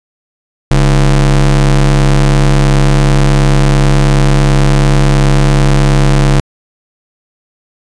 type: ring-modulated tone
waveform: square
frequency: 86 Hz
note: F2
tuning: 26 cents flat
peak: -3 dBFS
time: 0.71-6.4 s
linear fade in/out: 0 ms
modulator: 51.4 Hz
effects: resampled to 22050 Hz